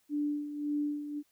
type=tone with tremolo; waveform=sine; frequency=293.7 Hz; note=D4; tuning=in tune; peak=-28 dBFS; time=0.09-1.23 s; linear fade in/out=50 ms; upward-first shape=sine; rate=1.8 Hz; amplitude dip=65%; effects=white hiss -72 dBFS RMS until 1.31 s